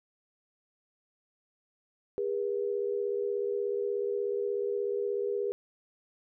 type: tone pair together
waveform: sine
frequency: 404.9 / 481.5 Hz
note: G#4 / B4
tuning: -44 / -44 cents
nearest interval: minor third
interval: 300 cents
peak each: -30 / -33 dBFS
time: 2.18-5.52 s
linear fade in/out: 0 ms
effects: none